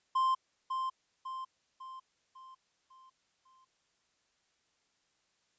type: tone with echo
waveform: triangle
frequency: 1046.5 Hz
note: C6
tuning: in tune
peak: -24 dBFS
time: 0.15-0.35 s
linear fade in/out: 10 ms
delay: 550 ms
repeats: 6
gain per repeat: -6 dB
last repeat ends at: 3.65 s
effects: white hiss -75 dBFS RMS until 5.58 s + resampled to 16000 Hz